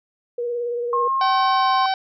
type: tone with vibrato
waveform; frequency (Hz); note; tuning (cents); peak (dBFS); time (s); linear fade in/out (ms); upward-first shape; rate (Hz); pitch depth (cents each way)
sine; 478.9; A#4; +47; -22; 0.38-1.08; 5; sine; 18; 25
type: tone with pitch glide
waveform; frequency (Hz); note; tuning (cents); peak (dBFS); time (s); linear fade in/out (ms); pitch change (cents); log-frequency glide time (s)
sine; 1071 to 1059.3; C6 to C6; +40 to +21; -18; 0.93-1.86; 2; -19; 1.53-1.7
type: harmonic tone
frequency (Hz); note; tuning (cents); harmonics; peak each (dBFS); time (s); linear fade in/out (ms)
766; G5; -40; 1 / 2 / 3 / 4 / 5 / 6 / 7; -19 / -29 / -34 / -33 / -32 / -34 / -35; 1.21-1.94; 2
effects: none